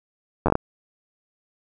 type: slowing click train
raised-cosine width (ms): 1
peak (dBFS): -5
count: 6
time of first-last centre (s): 0.46-0.554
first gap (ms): 10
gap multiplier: 1.32
effects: none